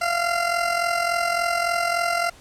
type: tone with amplitude modulation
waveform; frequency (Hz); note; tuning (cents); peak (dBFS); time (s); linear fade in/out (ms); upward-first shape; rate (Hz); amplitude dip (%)
20% pulse; 690; F5; -21; -13; 0.01-2.3; 10; sine; 43.5; 60
effects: pink hiss -49 dBFS RMS until 2.4 s + low-pass 10000 Hz 12 dB/octave